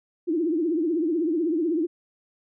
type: tone with vibrato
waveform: sine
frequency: 327 Hz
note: E4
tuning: 14 cents flat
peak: -21 dBFS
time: 0.27-1.87 s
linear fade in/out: 20 ms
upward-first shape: triangle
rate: 16 Hz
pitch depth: 180 cents each way
effects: none